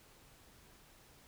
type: silence
effects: pink hiss -62 dBFS RMS until 1.27 s